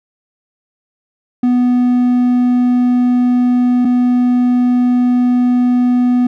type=tone pair in turn; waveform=triangle; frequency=246.9 / 246.9 Hz; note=B3 / B3; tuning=0 / 0 cents; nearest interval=unison; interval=0 cents; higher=neither; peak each=-7 dBFS; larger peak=neither; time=1.43-3.85 / 3.85-6.27 s; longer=neither; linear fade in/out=5 ms; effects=none